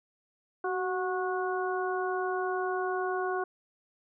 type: harmonic tone with a mistuned harmonic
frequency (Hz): 365.8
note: F#4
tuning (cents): -20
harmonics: 1 / 2 / 3 / 4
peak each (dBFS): -31 / -34 / -36 / -37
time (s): 0.64-3.44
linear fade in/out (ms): 5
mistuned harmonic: 1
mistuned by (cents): +38
effects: none